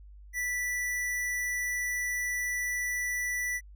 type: tone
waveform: square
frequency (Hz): 1969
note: B6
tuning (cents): -6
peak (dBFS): -30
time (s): 0.33-3.61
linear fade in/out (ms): 50
effects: added 50 Hz sine -47 dBFS peak until 3.75 s